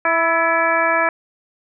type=harmonic tone with a mistuned harmonic; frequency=329.6 Hz; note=E4; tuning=in tune; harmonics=1 / 2 / 3 / 4 / 5 / 6 / 7; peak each=-29 / -20 / -21 / -21 / -20 / -30 / -23 dBFS; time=0.05-1.09 s; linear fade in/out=2 ms; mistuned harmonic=5; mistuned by=+48 cents; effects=none